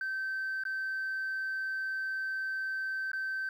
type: tone with dropouts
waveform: sine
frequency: 1548 Hz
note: G6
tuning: 22 cents flat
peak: -30 dBFS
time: 0.01-3.49 s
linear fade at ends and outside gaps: 2 ms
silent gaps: 0.637-0.652 / 3.117-3.132 s
effects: tanh soft clip ceiling -30 dBFS + 11-bit